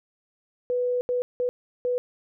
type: tone bursts at uneven times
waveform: sine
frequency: 493.9 Hz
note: B4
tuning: in tune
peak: -22 dBFS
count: 4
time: 0.7-1.01 / 1.09-1.22 / 1.4-1.49 / 1.85-1.98 s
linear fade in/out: 0 ms
effects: none